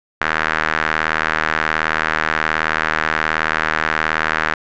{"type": "tone with band-pass filter", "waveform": "sawtooth", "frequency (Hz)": 78.7, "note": "D#2", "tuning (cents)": 20, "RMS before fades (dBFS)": -19, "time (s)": [0.21, 4.54], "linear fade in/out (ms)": 5, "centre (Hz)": 1600, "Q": 2.6, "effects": ["resampled to 16000 Hz"]}